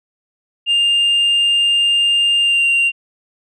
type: tone with pitch glide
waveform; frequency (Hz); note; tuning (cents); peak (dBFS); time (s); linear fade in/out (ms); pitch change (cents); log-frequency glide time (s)
sine; 2805 to 2771; F7 to F7; +7 to -14; -9; 0.66-2.92; 50; -21; 2.41-2.67
effects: tanh soft clip ceiling -10 dBFS